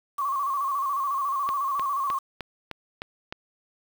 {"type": "tone with vibrato", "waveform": "sine", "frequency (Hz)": 1108.7, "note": "C#6", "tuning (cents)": 0, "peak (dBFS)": -24, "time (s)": [0.18, 2.19], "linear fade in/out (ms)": 10, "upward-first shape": "square", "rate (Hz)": 14, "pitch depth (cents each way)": 60}
{"type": "click train", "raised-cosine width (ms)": 0.3, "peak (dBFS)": -17, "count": 7, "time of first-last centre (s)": [1.49, 3.325], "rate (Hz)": 3.27}
{"effects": ["7-bit"]}